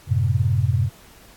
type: chord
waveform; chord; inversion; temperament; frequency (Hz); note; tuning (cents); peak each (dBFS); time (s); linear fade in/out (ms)
sine; F# diminished; none; equal; 92.5 / 110 / 130.81; F#2 / A2 / C3; 0 / 0 / 0; -21; 0.07-0.9; 50
effects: pink hiss -49 dBFS RMS until 1.36 s + AAC 64 kbps